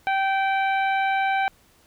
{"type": "harmonic tone with a mistuned harmonic", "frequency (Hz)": 777, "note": "G5", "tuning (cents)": -16, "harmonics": [1, 2, 3, 4, 5], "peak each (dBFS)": [-21, -27, -29, -40, -43], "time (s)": [0.07, 1.48], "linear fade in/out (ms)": 0, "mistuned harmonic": 4, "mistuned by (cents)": -23, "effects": ["pink hiss -58 dBFS RMS until 1.86 s"]}